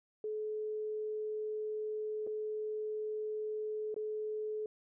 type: tone with dropouts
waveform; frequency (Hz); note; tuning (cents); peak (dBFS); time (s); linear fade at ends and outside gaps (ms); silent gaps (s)
sine; 428.8; A4; -45; -35; 0.24-4.66; 2; 2.267-2.272 / 3.943-3.963
effects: none